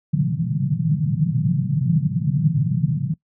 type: band-pass noise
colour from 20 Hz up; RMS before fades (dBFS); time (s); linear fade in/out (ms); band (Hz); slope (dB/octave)
pink; -20; 0.13-3.14; 5; 130 to 170; 48
effects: noise-tail reverb RT60 0.1 s tail -21 dB re dry